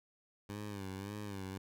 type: tone with vibrato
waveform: 15% pulse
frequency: 99.8 Hz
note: G2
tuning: 32 cents sharp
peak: -35 dBFS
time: 0.49-1.58 s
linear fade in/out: 5 ms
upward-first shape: sine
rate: 1.8 Hz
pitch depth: 90 cents each way
effects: none